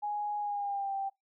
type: tone with pitch glide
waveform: sine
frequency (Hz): 830.6 to 784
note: G#5 to G5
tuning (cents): 0 to 0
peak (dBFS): -31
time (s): 0.02-1.1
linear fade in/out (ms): 20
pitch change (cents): -100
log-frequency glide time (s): 0.39-0.94
effects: noise-tail reverb RT60 0.2 s tail -24 dB re dry